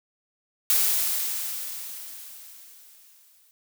blue noise with exponential decay, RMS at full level -20 dBFS, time 0.7-3.51 s, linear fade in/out 0 ms, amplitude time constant 610 ms, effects none

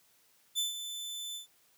sawtooth tone with ADSR envelope, 3520 Hz, A7, in tune, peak -25 dBFS, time 0.55-1.47 s, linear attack 35 ms, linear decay 140 ms, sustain -10 dB, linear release 120 ms, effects white hiss -67 dBFS RMS until 1.77 s + high-pass 80 Hz 12 dB/octave

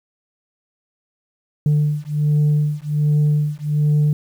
sine beating tone pair, 148.5 / 149.8 Hz, D3 / D3, +20 / +35 cents, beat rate 1.3 Hz, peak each -16 dBFS, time 1.66-4.13 s, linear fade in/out 2 ms, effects tanh soft clip ceiling -11 dBFS + 8-bit

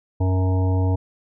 harmonic tone, 93.1 Hz, F#2, 11 cents sharp, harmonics 1 / 3 / 5 / 7 / 9 / 10, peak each -17 / -27 / -31 / -34 / -36 / -37 dBFS, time 0.2-0.96 s, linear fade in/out 10 ms, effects none

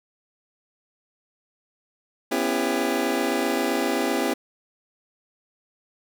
25% pulse chord, C# half-diminished seventh, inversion third, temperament just, 249.5 / 277.2 / 332.6 / 399.1 Hz, B3 / C#4 / E4 / G4, +18 / 0 / +16 / +31 cents, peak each -24 dBFS, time 2.31-4.34 s, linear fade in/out 10 ms, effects none

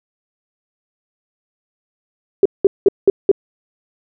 sine tone bursts, 393.7 Hz, G4, 8 cents sharp, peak -5 dBFS, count 5, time 2.43-3.315 s, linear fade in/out 2 ms, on 25 ms, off 190 ms, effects none

